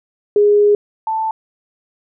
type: tone pair in turn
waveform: sine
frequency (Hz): 413.2 / 883.4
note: G#4 / A5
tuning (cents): -9 / +7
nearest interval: octave + minor second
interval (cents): 1316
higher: second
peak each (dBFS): -8 / -16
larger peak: first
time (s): 0.36-0.75 / 1.07-1.31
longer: first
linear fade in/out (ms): 2
effects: none